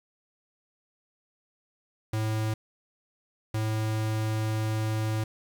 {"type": "tone bursts at uneven times", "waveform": "square", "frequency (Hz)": 109.2, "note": "A2", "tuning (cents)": -13, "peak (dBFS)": -27, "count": 2, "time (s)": [[2.13, 2.54], [3.54, 5.24]], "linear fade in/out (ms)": 5, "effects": ["9-bit"]}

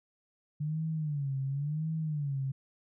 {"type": "tone with vibrato", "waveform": "sine", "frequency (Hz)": 146.83, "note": "D3", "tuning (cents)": 0, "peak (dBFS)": -30, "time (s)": [0.6, 2.52], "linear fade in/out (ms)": 10, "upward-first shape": "sine", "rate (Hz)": 0.94, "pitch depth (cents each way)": 150, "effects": []}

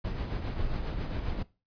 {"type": "noise with tremolo", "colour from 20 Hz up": "brown", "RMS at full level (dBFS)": -30, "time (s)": [0.04, 1.43], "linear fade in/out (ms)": 10, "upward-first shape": "triangle", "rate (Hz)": 7.4, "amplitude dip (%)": 50, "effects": ["noise-tail reverb RT60 0.3 s tail -20 dB re dry", "resampled to 11025 Hz"]}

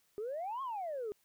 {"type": "exponential two-way sweep", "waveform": "sine", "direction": "up then down", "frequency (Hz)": [400, 1108.7, 400], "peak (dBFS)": -35, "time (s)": [0.18, 1.12], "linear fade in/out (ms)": 0, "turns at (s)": 0.62, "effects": ["tanh soft clip ceiling -33 dBFS", "white hiss -73 dBFS RMS until 1.24 s"]}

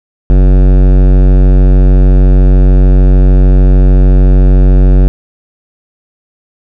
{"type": "tone with hard clipping", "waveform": "sine", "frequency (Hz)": 46.74, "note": "F#1", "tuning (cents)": 18, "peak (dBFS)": -4, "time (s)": [0.3, 5.08], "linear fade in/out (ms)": 0, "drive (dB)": 17, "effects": []}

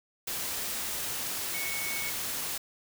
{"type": "tone in noise", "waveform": "sine", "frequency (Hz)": 2217, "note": "C#7", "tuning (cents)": 0, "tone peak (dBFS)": -35, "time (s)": [1.54, 2.1], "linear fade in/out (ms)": 5, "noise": "white", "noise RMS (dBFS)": -34, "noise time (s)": [0.27, 2.58], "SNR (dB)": -4, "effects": []}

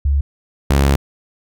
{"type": "tone pair in turn", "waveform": ["sine", "sawtooth"], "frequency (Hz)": [70.3, 69.37], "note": ["C#2", "C#2"], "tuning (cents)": [25, 2], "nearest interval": "unison", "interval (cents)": 23, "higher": "first", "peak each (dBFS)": [-12, -7], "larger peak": "second", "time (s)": [[0.05, 0.21], [0.7, 0.96]], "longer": "second", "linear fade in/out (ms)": 5, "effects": []}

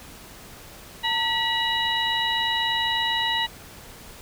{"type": "harmonic tone with a mistuned harmonic", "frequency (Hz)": 968, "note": "B5", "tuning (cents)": -35, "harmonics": [1, 2, 3, 4], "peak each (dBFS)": [-27, -27, -27, -27], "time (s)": [1.03, 3.47], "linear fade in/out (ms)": 20, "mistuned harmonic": 1, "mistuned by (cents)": -110, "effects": ["pink hiss -44 dBFS RMS until 4.21 s"]}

